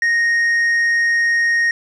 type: tone with tanh clipping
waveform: sine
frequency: 1863 Hz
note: A#6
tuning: 2 cents flat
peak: -14 dBFS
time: 0.02-1.71 s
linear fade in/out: 2 ms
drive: 4 dB
effects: none